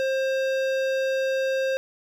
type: tone with hard clipping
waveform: sine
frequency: 531 Hz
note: C5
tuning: 25 cents sharp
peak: -24 dBFS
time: 0-1.77 s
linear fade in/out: 0 ms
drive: 15 dB
effects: none